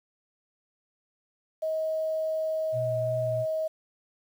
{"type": "tone", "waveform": "sine", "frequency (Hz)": 633, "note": "D#5", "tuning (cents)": 30, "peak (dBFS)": -26, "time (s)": [1.62, 3.68], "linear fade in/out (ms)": 10}
{"type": "tone with vibrato", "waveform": "sine", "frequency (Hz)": 120.7, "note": "B2", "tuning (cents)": -39, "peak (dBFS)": -31, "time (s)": [2.72, 3.46], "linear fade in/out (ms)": 50, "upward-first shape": "sine", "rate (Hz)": 2.8, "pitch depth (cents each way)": 23}
{"effects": ["9-bit"]}